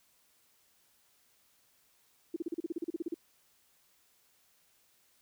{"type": "tone bursts", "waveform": "sine", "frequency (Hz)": 333.7, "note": "E4", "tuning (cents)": 21, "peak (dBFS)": -31, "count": 14, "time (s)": [2.34, 3.143], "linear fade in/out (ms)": 5, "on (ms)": 23, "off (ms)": 37, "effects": ["white hiss -69 dBFS RMS until 5.21 s"]}